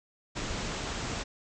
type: low-pass noise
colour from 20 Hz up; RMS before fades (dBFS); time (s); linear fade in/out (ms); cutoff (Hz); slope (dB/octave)
pink; -35; 0.35-1.24; 20; 7800; 96
effects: none